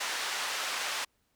pink band-pass noise, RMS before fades -34 dBFS, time 0-1.05 s, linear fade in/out 10 ms, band 1000 to 7000 Hz, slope 12 dB/octave, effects pink hiss -74 dBFS RMS until 1.35 s

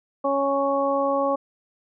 harmonic tone, 277.2 Hz, C#4, in tune, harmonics 1 / 2 / 3 / 4, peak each -28 / -22 / -28 / -26 dBFS, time 0.24-1.36 s, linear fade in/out 10 ms, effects none

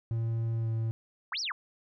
triangle tone with pitch glide, 114.2 to 112.63 Hz, A#2 to A2, -35 to +41 cents, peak -26 dBFS, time 0.11-0.91 s, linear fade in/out 0 ms, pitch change -24 cents, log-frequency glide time 0.54-0.73 s
sine linear two-way sweep, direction up then down, 839 to 5830 to 945 Hz, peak -31 dBFS, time 1.32-1.52 s, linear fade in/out 2 ms, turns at 1.4 s
effects none

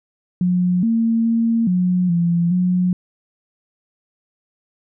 sine tone with pitch steps, 179.6 / 227.8 / 229.2 / 180.8 / 171.1 / 180.8 Hz, F3 / A#3 / A#3 / F#3 / F3 / F#3, +49 / -40 / -29 / -40 / -35 / -40 cents, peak -14 dBFS, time 0.41-2.93 s, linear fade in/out 2 ms, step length 420 ms, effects none

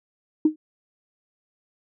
sine tone with exponential decay, 309.7 Hz, D#4, 8 cents flat, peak -10 dBFS, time 0.45-0.56 s, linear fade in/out 5 ms, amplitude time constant 23 ms, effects tanh soft clip ceiling -6 dBFS

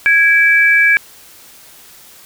sine tone pair together, 1654.5 / 2317 Hz, G#6 / D7, -7 / -24 cents, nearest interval tritone, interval 583 cents, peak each -10 dBFS, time 0.06-0.97 s, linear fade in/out 0 ms, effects white hiss -41 dBFS RMS until 2.25 s

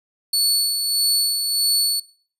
sawtooth tone with tremolo, 4435 Hz, C#8, in tune, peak -12 dBFS, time 0.33-2 s, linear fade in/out 5 ms, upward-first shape sine, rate 1.6 Hz, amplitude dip 45%, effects noise-tail reverb RT60 0.5 s tail -22 dB re dry + resampled to 32000 Hz

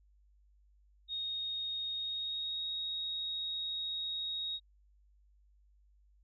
sine tone with pitch glide, 3727 to 3766 Hz, A#7 to A#7, -1 to +17 cents, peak -35 dBFS, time 1.08-4.6 s, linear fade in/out 50 ms, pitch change +18 cents, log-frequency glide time 1.93-2.65 s, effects added 50 Hz sine -63 dBFS peak until 6.23 s

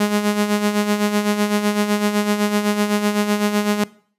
sawtooth tone with tremolo, 207.7 Hz, G#3, in tune, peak -10 dBFS, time 0-3.84 s, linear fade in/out 5 ms, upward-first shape sine, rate 7.9 Hz, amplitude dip 60%, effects noise-tail reverb RT60 0.5 s tail -21 dB re dry + resampled to 32000 Hz

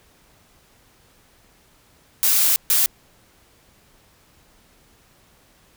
blue noise bursts at uneven times, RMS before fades -17 dBFS, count 2, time 2.23-2.56 / 2.7-2.86 s, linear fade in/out 0 ms, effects pink hiss -56 dBFS RMS until 5.76 s

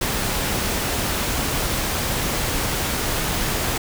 pink noise, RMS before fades -23 dBFS, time 0.01-3.78 s, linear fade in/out 5 ms, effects none

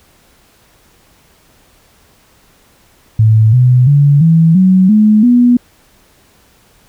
sine tone with pitch steps, 109.8 / 125.4 / 143.22 / 163.57 / 186.81 / 213.3 / 243.7 Hz, A2 / B2 / D3 / E3 / F#3 / G#3 / B3, -3 / +27 / -43 / -13 / +17 / +46 / -23 cents, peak -4 dBFS, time 3.19-5.57 s, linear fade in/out 5 ms, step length 340 ms, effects pink hiss -49 dBFS RMS until 6.88 s

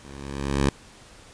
10% pulse tone with level ramp, 69.3 Hz, C#2, in tune, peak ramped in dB -34 to -9 dBFS, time 0.05-0.69 s, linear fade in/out 0 ms, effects pink hiss -49 dBFS RMS until 1.33 s + resampled to 22050 Hz

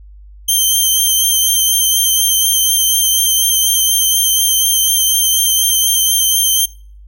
10% pulse tone with vibrato, 3136 Hz, G7, in tune, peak -3 dBFS, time 0.48-6.66 s, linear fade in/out 10 ms, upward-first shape sine, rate 4.1 Hz, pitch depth 18 cents each way, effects noise-tail reverb RT60 0.5 s tail -26 dB re dry + added 50 Hz sine -35 dBFS peak until 7.07 s

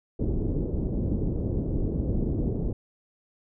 pink low-pass noise, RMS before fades -27 dBFS, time 0.19-2.73 s, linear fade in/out 5 ms, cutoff 420 Hz, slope 24 dB/octave, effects none

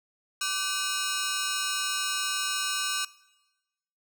10% pulse ring-modulated tone, 1347 Hz, E6, 37 cents sharp, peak -16 dBFS, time 0.41-3.05 s, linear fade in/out 5 ms, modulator 177 Hz, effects noise-tail reverb RT60 1.0 s tail -19 dB re dry

